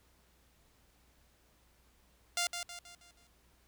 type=tone with echo; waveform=5% pulse; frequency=698.5 Hz; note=F5; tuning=in tune; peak=-19 dBFS; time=2.37-2.47 s; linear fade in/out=2 ms; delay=160 ms; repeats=5; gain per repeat=-7 dB; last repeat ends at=3.27 s; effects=added 60 Hz sine -69 dBFS peak until 3.67 s + pink hiss -69 dBFS RMS until 3.67 s

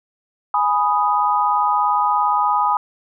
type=chord; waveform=sine; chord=G# minor; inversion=none; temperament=equal; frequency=830.6 / 987.8 / 1244.5 Hz; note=G#5 / B5 / D#6; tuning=0 / 0 / 0 cents; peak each=-19 dBFS; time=0.54-2.77 s; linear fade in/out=2 ms; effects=none

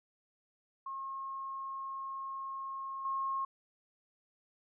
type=tone with level steps; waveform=sine; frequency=1079 Hz; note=C#6; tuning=47 cents flat; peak=-38 / -32 dBFS; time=0.86-3.45 s; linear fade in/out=5 ms; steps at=3.05 s; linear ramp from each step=2 ms; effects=none

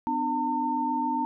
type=tone cluster; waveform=sine; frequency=252.5 / 299.7 / 906 Hz; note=B3 / D4 / A#5; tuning=+39 / +35 / -50 cents; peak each=-31 / -32 / -26 dBFS; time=0.07-1.25 s; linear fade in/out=0 ms; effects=none

